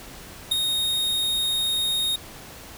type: tone with ADSR envelope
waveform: 45% pulse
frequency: 3721 Hz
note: A#7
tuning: 4 cents flat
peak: -16 dBFS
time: 0.51-2.16 s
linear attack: 10 ms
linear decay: 8 ms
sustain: -6 dB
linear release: 6 ms
effects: pink hiss -42 dBFS RMS until 2.77 s